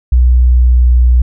sine tone with pitch glide, 61.74 to 61.17 Hz, B1 to B1, 0 to -16 cents, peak -4 dBFS, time 0.12-1.22 s, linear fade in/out 5 ms, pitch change -16 cents, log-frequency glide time 0.45-0.89 s, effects none

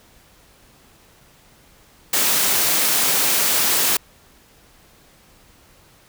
white high-pass noise, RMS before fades -18 dBFS, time 2.13-3.97 s, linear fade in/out 5 ms, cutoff 160 Hz, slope 12 dB/octave, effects pink hiss -52 dBFS RMS until 6.08 s

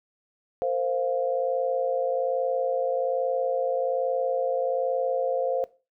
sine chord, Bb suspended second, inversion none, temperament equal with one note detuned, 462.1 / 523.3 / 698.5 Hz, Bb4 / C5 / F5, -15 / 0 / 0 cents, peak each -31 / -25 / -30 dBFS, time 0.62-5.64 s, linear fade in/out 0 ms, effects noise-tail reverb RT60 0.3 s tail -18 dB re dry

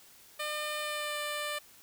10% pulse tone with pitch glide, 602 to 593.7 Hz, D5 to D5, +43 to +19 cents, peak -25 dBFS, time 0.39-1.59 s, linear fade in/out 10 ms, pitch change -24 cents, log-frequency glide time 0.8-1.19 s, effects white hiss -57 dBFS RMS until 1.82 s

